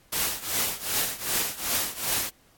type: noise with tremolo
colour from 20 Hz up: white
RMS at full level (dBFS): -24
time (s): 0.12-2.3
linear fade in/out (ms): 10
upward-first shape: triangle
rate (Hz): 2.6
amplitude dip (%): 90
effects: pink hiss -60 dBFS RMS until 2.57 s + AAC 64 kbps